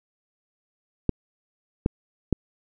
clicks, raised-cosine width 3 ms, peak -7 dBFS, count 3, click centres 1.093 / 1.861 / 2.327 s, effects none

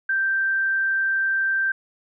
sine tone, 1568 Hz, G6, in tune, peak -19 dBFS, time 0.09-1.72 s, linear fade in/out 5 ms, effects none

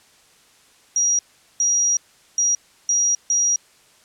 sine tone bursts at uneven times, 5740 Hz, F8, 47 cents sharp, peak -15 dBFS, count 5, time 0.96-1.19 / 1.6-1.97 / 2.38-2.55 / 2.89-3.15 / 3.3-3.56 s, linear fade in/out 2 ms, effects white hiss -54 dBFS RMS until 4.04 s + low-pass 9000 Hz 12 dB/octave

